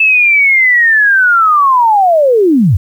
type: linear sweep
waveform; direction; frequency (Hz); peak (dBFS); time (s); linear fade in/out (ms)
sine; down; 2637 to 75.2; -5; 0-2.77; 5
effects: 7-bit